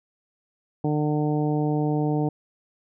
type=harmonic tone; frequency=150 Hz; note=D3; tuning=37 cents sharp; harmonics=1 / 2 / 3 / 4 / 5 / 6; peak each=-24 / -25 / -29 / -36 / -32 / -39 dBFS; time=0.84-2.29 s; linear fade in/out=5 ms; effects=none